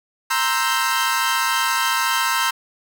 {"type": "chord", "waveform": "sawtooth", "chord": "C dominant seventh", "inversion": "third", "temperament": "equal", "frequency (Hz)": [932.3, 1046.5, 1318.5, 1568], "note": ["Bb5", "C6", "E6", "G6"], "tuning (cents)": [0, 0, 0, 0], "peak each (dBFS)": -20, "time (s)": [0.3, 2.51], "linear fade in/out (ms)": 10, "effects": []}